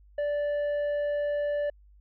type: tone with tanh clipping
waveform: triangle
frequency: 584 Hz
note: D5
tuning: 10 cents flat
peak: -27 dBFS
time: 0.18-1.7 s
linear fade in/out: 5 ms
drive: 10 dB
effects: added 50 Hz sine -53 dBFS peak until 2 s